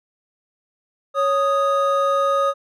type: tone pair together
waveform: triangle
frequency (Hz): 554.4 / 1244.5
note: C#5 / D#6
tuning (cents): 0 / 0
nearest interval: octave + major second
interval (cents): 1400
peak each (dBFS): -17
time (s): 1.14-2.54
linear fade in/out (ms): 50
effects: none